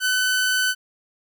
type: tone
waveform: sawtooth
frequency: 1508 Hz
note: F#6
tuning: 32 cents sharp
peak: -15 dBFS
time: 0-0.75 s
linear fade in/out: 50 ms
effects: none